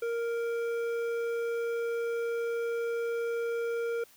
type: tone with hard clipping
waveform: sine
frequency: 466.2 Hz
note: A#4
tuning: in tune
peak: -31 dBFS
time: 0.02-4.04 s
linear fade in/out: 5 ms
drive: 9 dB
effects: white hiss -59 dBFS RMS until 4.16 s